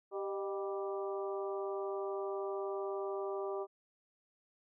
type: harmonic tone with a mistuned harmonic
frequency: 196 Hz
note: G3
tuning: in tune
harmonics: 2 / 3 / 4 / 5 / 6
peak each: -37 / -43 / -46 / -49 / -47 dBFS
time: 0.11-3.67 s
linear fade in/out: 50 ms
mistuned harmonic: 3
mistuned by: +67 cents
effects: none